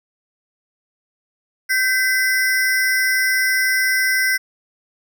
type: ring-modulated tone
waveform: square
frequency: 1787 Hz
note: A6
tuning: 26 cents sharp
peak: -13 dBFS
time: 1.69-4.38 s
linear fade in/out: 20 ms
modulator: 233 Hz
effects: none